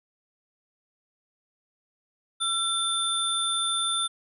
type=tone cluster; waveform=sine; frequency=1354 / 3554 / 9580 Hz; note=E6 / A7 / D9; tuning=+46 / +17 / +33 cents; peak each=-31 / -26 / -30 dBFS; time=2.4-4.08 s; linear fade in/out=20 ms; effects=none